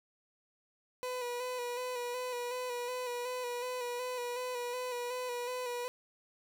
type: tone with vibrato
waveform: 30% pulse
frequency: 493.9 Hz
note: B4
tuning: in tune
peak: -33 dBFS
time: 1.03-5.88 s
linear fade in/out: 0 ms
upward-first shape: square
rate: 2.7 Hz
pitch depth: 30 cents each way
effects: none